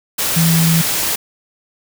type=tone in noise; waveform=sine; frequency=164.81 Hz; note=E3; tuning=in tune; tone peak=-11 dBFS; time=0.36-0.82 s; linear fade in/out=10 ms; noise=white; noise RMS=-18 dBFS; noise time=0.18-1.16 s; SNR=+4 dB; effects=none